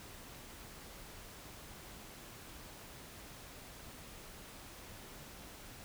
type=silence; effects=pink hiss -52 dBFS RMS until 5.84 s